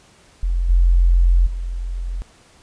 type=tone with level steps; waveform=sine; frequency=43.65 Hz; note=F1; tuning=in tune; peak=-16 / -10 / -22 dBFS; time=0.43-2.22 s; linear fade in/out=0 ms; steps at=0.69 / 1.46 s; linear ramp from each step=10 ms; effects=pink hiss -51 dBFS RMS until 2.62 s + resampled to 22050 Hz